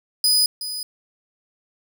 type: tone with echo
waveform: sawtooth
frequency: 4978 Hz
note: D#8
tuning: in tune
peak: -12 dBFS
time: 0.24-0.46 s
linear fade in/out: 2 ms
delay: 370 ms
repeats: 1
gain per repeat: -12 dB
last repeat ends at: 0.83 s
effects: none